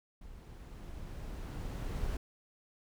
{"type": "noise with level ramp", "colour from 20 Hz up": "brown", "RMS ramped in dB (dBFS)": [-51, -35], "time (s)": [0.21, 2.17], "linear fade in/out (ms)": 5, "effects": []}